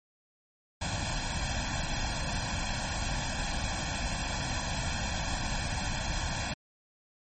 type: noise with comb filter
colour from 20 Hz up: pink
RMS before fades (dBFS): -32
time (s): 0.81-6.54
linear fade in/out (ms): 10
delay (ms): 1.2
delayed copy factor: +1
effects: MP3 32 kbps